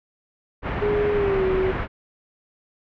pink low-pass noise, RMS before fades -27 dBFS, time 0.62-1.88 s, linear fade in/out 50 ms, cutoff 2300 Hz, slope 24 dB/octave
sine tone with pitch glide, 415.2 to 376.4 Hz, G#4 to F#4, 0 to +30 cents, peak -19 dBFS, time 0.81-1.72 s, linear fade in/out 20 ms, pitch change -170 cents, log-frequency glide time 1.13-1.45 s
effects none

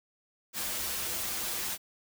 white noise with comb filter, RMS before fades -34 dBFS, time 0.53-1.78 s, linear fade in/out 50 ms, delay 7.1 ms, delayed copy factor -1, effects none

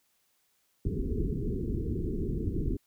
pink low-pass noise, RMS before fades -31 dBFS, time 0.85-2.77 s, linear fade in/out 5 ms, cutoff 440 Hz, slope 96 dB/octave, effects white hiss -72 dBFS RMS until 2.86 s

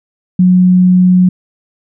sine tone, 182.2 Hz, F#3, 26 cents flat, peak -4 dBFS, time 0.39-1.29 s, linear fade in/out 5 ms, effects none

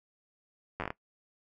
slowing click train, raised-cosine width 0.5 ms, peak -19 dBFS, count 7, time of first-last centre 0.8-0.904 s, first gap 10 ms, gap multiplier 1.22, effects noise-tail reverb RT60 0.1 s tail -19 dB re dry

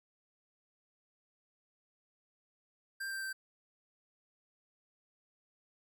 square tone with pitch steps, 1583 / 1571.2 / 1559.4 Hz, G6 / G6 / G6, +17 / +4 / -10 cents, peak -38 dBFS, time 3-3.33 s, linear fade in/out 10 ms, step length 110 ms, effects none

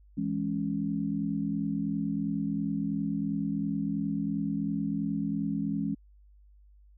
sine chord, C# minor, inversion first, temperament equal, 164.81 / 207.7 / 277.2 Hz, E3 / G#3 / C#4, 0 / 0 / 0 cents, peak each -34 / -31 / -32 dBFS, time 0.17-5.95 s, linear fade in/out 10 ms, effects added 50 Hz sine -54 dBFS peak until 6.97 s

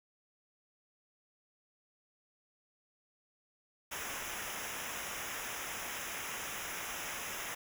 pink noise with comb filter, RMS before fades -41 dBFS, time 3.91-7.55 s, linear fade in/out 10 ms, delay 0.23 ms, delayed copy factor -0.85, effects none

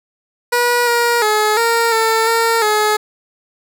15% pulse tone with pitch steps, 483.7 / 474.2 / 426 / 462.9 / 447.8 / 457.8 / 424.8 Hz, B4 / A#4 / G#4 / A#4 / A4 / A#4 / G#4, -36 / +30 / +44 / -12 / +30 / -31 / +39 cents, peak -6 dBFS, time 0.52-2.97 s, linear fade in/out 10 ms, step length 350 ms, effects none

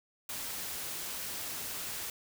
white noise, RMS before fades -39 dBFS, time 0.29-2.1 s, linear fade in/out 2 ms, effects none

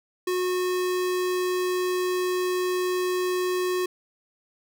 square tone, 364.2 Hz, F#4, 27 cents flat, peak -24 dBFS, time 0.27-3.86 s, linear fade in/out 5 ms, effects none

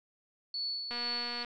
sine tone with tremolo, 4435 Hz, C#8, in tune, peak -32 dBFS, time 0.54-1.43 s, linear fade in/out 2 ms, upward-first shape sine, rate 2.2 Hz, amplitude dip 45%
click train, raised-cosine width 0.3 ms, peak -25 dBFS, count 130, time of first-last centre 0.91-1.448 s, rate 240 Hz
effects none

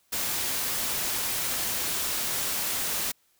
white noise, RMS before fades -29 dBFS, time 0.12-3.12 s, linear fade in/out 10 ms, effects white hiss -67 dBFS RMS until 3.39 s

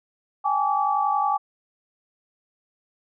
sine tone cluster, 798 / 849 / 1152 Hz, G5 / G#5 / D6, +31 / +38 / -34 cents, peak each -24 dBFS, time 0.44-1.38 s, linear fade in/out 20 ms, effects none

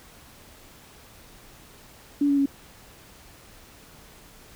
sine tone with pitch steps, 286.7 / 282.1 / 277.6 Hz, D4 / C#4 / C#4, -42 / +30 / +3 cents, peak -18 dBFS, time 2.21-2.459 s, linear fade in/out 5 ms, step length 83 ms, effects pink hiss -50 dBFS RMS until 4.55 s

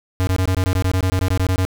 square tone bursts, 93 Hz, F#2, 9 cents sharp, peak -16 dBFS, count 16, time 0.2-1.651 s, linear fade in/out 0 ms, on 71 ms, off 21 ms, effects none

